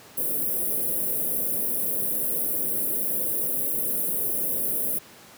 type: band-stop noise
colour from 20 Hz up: white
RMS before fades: -26 dBFS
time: 0.17-4.99 s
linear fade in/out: 10 ms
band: 600 to 10000 Hz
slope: 48 dB/octave
effects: pink hiss -48 dBFS RMS until 5.37 s + high-pass 150 Hz 12 dB/octave